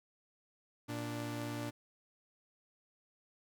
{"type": "tone pair together", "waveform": "sawtooth", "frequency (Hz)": [116.55, 293.7], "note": ["A#2", "D4"], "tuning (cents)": [0, 0], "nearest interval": "octave + major third", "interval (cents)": 1600, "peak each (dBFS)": [-37, -37], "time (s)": [0.88, 1.71], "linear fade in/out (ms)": 20, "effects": []}